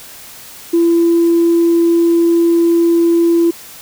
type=tone; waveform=sine; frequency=337.8 Hz; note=E4; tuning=42 cents sharp; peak=-7 dBFS; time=0.73-3.51 s; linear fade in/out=10 ms; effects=tanh soft clip ceiling -4 dBFS + white hiss -35 dBFS RMS until 3.81 s